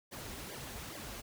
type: noise with flanger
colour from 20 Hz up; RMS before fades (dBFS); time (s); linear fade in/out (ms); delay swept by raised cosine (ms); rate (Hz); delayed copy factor
pink; -45; 0.11-1.22; 20; 0.72 to 6.72; 2.4; -0.9
effects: none